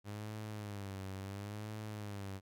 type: tone with vibrato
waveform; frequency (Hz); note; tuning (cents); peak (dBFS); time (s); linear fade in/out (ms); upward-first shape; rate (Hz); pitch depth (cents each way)
sawtooth; 101.6; G#2; -38; -38; 0.04-2.41; 50; sine; 0.72; 100
effects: none